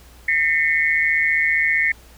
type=tone cluster; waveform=sine; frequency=1811 / 2030 / 2185 Hz; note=A6 / B6 / C#7; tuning=+49 / +47 / -26 cents; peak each=-20 dBFS; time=0.28-1.92 s; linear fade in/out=5 ms; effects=added 60 Hz sine -46 dBFS peak until 2.17 s + pink hiss -49 dBFS RMS until 2.17 s